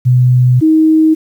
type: tone pair in turn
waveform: sine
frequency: 125.3 / 315.7 Hz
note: B2 / D#4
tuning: +25 / +25 cents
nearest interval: octave + major third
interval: 1600 cents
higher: second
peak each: -5 dBFS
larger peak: neither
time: 0.05-0.61 / 0.61-1.15 s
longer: first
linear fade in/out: 20 ms
effects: 7-bit